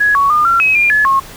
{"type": "tone with pitch steps", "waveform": "sine", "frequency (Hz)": [1675, 1118, 1212, 1366, 2552, 2403, 1711, 1083], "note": ["G#6", "C#6", "D#6", "F6", "D#7", "D7", "A6", "C#6"], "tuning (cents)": [14, 14, -46, -39, 43, 39, -49, -41], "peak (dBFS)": -8, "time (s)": [0, 1.2], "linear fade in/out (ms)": 10, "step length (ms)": 150, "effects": ["pink hiss -34 dBFS RMS until 1.36 s"]}